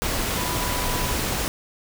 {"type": "tone in noise", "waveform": "sine", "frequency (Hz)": 987.8, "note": "B5", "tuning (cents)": 0, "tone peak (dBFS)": -32, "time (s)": [0.37, 1.14], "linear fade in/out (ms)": 0, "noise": "pink", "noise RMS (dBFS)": -25, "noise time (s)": [0.02, 1.48], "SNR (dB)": -10, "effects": []}